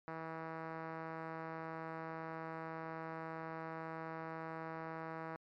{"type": "tone with low-pass filter", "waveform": "5% pulse", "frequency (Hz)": 161.8, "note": "E3", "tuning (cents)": -32, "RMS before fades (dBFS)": -45, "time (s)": [0.08, 5.36], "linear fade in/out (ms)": 0, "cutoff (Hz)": 1400, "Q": 0.81, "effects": ["MP3 64 kbps"]}